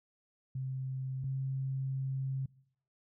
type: tone pair in turn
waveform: sine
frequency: 131.6 / 133.67 Hz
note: C3 / C3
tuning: +10 / +37 cents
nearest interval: unison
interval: 27 cents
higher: second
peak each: -34 / -32 dBFS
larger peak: second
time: 0.55-1.24 / 1.24-2.46 s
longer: second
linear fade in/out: 5 ms
effects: noise-tail reverb RT60 0.7 s tail -23 dB re dry